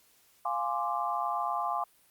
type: chord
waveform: sine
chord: D half-diminished seventh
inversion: first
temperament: equal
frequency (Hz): 698.5 / 830.6 / 1046.5 / 1174.7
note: F5 / Ab5 / C6 / D6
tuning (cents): 0 / 0 / 0 / 0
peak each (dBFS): -34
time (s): 0.45-1.84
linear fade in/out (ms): 5
effects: white hiss -64 dBFS RMS until 2.1 s + Opus 48 kbps